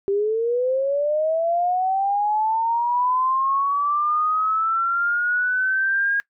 sine linear sweep, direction up, 390.3 to 1634 Hz, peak -18 dBFS, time 0.08-6.2 s, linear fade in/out 0 ms, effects noise-tail reverb RT60 0.1 s tail -21 dB re dry

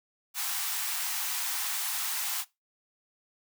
white high-pass noise, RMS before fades -32 dBFS, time 0.34-2.45 s, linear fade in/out 50 ms, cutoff 720 Hz, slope 96 dB/octave, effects noise-tail reverb RT60 0.2 s tail -19 dB re dry

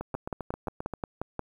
two click trains, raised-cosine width 1 ms, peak -17 / -20 dBFS, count 8 / 8, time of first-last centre 0.15-1.393 / 0.01-0.937 s, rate 5.63 / 7.55 Hz, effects 9-bit

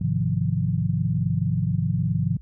sine chord, F minor seventh, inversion first, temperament equal, 103.83 / 130.81 / 155.56 / 174.61 Hz, Ab2 / C3 / Eb3 / F3, 0 / 0 / 0 / 0 cents, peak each -26 dBFS, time 0.01-2.37 s, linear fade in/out 5 ms, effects added 60 Hz sine -41 dBFS peak until 2.41 s

